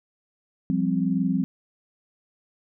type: chord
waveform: sine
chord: F suspended second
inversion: none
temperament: equal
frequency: 174.61 / 196 / 261.6 Hz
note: F3 / G3 / C4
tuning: 0 / 0 / 0 cents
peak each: -25 dBFS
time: 0.7-1.44 s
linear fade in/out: 0 ms
effects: none